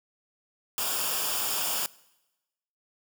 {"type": "noise with comb filter", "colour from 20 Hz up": "white", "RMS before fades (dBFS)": -29, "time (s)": [0.78, 1.86], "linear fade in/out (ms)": 0, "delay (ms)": 0.49, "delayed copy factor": -0.65, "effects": ["noise-tail reverb RT60 1.0 s tail -22 dB re dry"]}